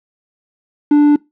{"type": "tone with quantisation", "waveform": "triangle", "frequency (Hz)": 293.7, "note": "D4", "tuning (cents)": 0, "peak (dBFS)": -4, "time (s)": [0.91, 1.16], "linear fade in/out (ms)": 5, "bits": 5, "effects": ["noise-tail reverb RT60 0.2 s tail -22 dB re dry", "low-pass 2000 Hz 12 dB/octave"]}